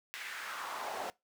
brown noise with high-pass filter sweep, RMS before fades -41 dBFS, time 0.14-1.1 s, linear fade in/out 0 ms, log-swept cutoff 2100 to 630 Hz, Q 2.3, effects noise-tail reverb RT60 0.2 s tail -22 dB re dry

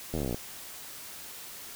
slowing click train, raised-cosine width 2 ms, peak -19 dBFS, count 15, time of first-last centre 0.14-0.345 s, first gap 12 ms, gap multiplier 1.03, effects white hiss -44 dBFS RMS until 1.75 s

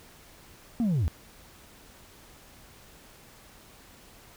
sine linear sweep, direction down, 246.5 to 65.8 Hz, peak -20 dBFS, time 0.8-1.08 s, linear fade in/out 0 ms, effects tanh soft clip ceiling -22 dBFS + pink hiss -53 dBFS RMS until 4.36 s

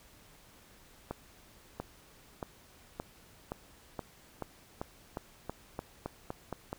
accelerating click train, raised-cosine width 1 ms, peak -22 dBFS, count 15, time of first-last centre 1.11-6.729 s, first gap 690 ms, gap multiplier 0.91, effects pink hiss -59 dBFS RMS until 6.78 s

